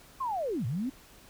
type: linear two-way sweep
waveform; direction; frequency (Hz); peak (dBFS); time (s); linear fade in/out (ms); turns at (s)
sine; down then up; 1100 to 103.1 to 278.1; -29; 0.2-0.9; 10; 0.66
effects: pink hiss -55 dBFS RMS until 1.29 s